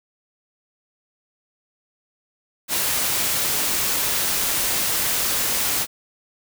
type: noise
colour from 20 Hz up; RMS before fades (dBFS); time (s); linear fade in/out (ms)
white; -22; 2.68-5.87; 50
effects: none